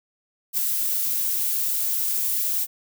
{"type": "noise with ADSR envelope", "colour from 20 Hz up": "violet", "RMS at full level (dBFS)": -21, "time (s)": [0.53, 2.67], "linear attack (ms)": 47, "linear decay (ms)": 5, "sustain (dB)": -3, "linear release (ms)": 42, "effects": []}